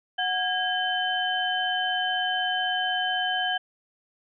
sine tone cluster, 736 / 1636 / 3066 Hz, F#5 / G#6 / G7, -9 / -26 / -39 cents, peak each -28 dBFS, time 0.18-3.58 s, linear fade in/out 10 ms, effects none

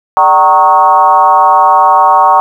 sine tone with frequency modulation, 931 Hz, A#5, 2 cents flat, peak -3 dBFS, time 0.17-2.4 s, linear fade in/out 0 ms, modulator 169 Hz, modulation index 1.4, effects 7-bit

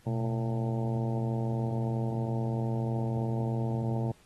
harmonic tone with a mistuned harmonic, 112.7 Hz, A2, 42 cents sharp, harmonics 1 / 2 / 3 / 4 / 5 / 6 / 7 / 8, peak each -29 / -35 / -39 / -41 / -43 / -45 / -46 / -47 dBFS, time 0.06-4.12 s, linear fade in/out 10 ms, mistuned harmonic 1, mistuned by +140 cents, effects pink hiss -62 dBFS RMS until 4.25 s + AAC 32 kbps

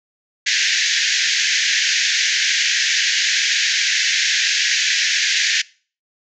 pink band-pass noise, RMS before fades -18 dBFS, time 0.46-5.62 s, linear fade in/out 10 ms, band 1600 to 6900 Hz, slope 96 dB/octave, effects noise-tail reverb RT60 0.4 s tail -22 dB re dry

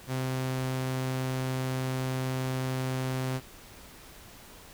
sawtooth tone, 130 Hz, C3, 11 cents flat, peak -25 dBFS, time 0.07-3.41 s, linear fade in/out 50 ms, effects pink hiss -50 dBFS RMS until 4.73 s

